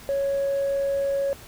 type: tone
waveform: sine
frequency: 554.4 Hz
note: C#5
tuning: in tune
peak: -20 dBFS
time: 0.09-1.33 s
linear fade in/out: 0 ms
effects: tanh soft clip ceiling -19 dBFS + pink hiss -45 dBFS RMS until 1.47 s